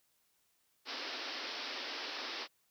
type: band-pass noise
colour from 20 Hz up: white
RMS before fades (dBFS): -42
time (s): 0.85-2.48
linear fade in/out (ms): 50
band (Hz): 240 to 5400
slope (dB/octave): 96
effects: white hiss -75 dBFS RMS until 2.7 s